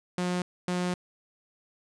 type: tone bursts at uneven times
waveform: sawtooth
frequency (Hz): 179.3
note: F3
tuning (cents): +46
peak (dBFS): -23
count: 2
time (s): 0.18-0.42 / 0.68-0.94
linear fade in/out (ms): 2
effects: resampled to 22050 Hz